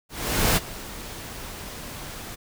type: noise with ADSR envelope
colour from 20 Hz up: pink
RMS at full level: -19 dBFS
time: 0.09-2.36 s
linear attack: 470 ms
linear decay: 34 ms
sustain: -18 dB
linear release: 20 ms
effects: none